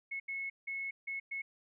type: tone bursts at uneven times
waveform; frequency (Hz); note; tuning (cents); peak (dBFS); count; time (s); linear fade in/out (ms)
sine; 2188; C#7; -23; -36; 5; 0.11-0.2 / 0.28-0.5 / 0.67-0.91 / 1.07-1.2 / 1.31-1.42; 10
effects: none